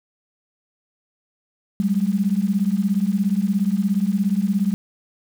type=beating tone pair; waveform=sine; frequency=190 / 207 Hz; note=F#3 / G#3; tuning=+46 / -5 cents; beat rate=17 Hz; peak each=-20 dBFS; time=1.8-4.74 s; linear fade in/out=0 ms; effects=7-bit

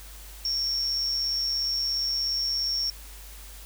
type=tone with amplitude modulation; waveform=sine; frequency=5490 Hz; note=F8; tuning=31 cents flat; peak=-22 dBFS; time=0.45-2.9 s; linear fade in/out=2 ms; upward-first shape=sine; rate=137 Hz; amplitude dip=55%; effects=added 50 Hz sine -43 dBFS peak until 3.65 s + white hiss -47 dBFS RMS until 3.65 s

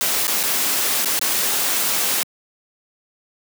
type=noise with dropouts; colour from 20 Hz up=white; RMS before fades=-20 dBFS; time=0.01-2.23 s; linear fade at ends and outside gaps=0 ms; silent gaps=0.27-0.279 / 0.43-0.436 / 1.047-1.057 / 1.191-1.214 s; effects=high-pass 200 Hz 12 dB/octave

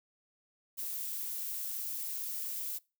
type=noise; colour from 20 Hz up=violet; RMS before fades=-38 dBFS; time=0.77-2.79 s; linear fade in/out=20 ms; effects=noise-tail reverb RT60 0.3 s tail -24 dB re dry

